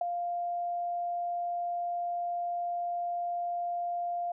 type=tone with ADSR envelope; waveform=sine; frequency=698.5 Hz; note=F5; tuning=in tune; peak=-24 dBFS; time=0.01-4.32 s; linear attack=4 ms; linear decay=11 ms; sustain=-6 dB; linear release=5 ms; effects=none